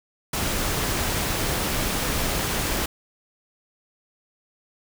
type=noise; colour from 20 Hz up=pink; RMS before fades=-25 dBFS; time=0.33-2.86 s; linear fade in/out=5 ms; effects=none